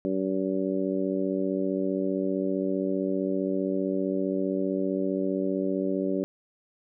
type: harmonic tone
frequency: 95.3 Hz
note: G2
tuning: 48 cents flat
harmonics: 2 / 3 / 4 / 5 / 6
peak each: -31 / -29 / -30 / -36 / -33 dBFS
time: 0.05-6.24 s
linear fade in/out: 0 ms
effects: none